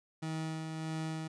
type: tone with tremolo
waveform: 30% pulse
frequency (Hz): 159.1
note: D#3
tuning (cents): +39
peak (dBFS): -32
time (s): 0.22-1.28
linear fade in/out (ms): 10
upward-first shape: sine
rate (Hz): 1.6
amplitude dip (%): 35
effects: resampled to 22050 Hz